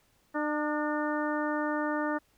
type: harmonic tone with a mistuned harmonic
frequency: 300 Hz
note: D4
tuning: 37 cents sharp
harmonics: 1 / 2 / 3 / 4 / 5 / 6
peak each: -31 / -34 / -36 / -37 / -38 / -39 dBFS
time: 0.34-2.19 s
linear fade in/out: 20 ms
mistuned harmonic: 5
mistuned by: -46 cents
effects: pink hiss -68 dBFS RMS until 2.37 s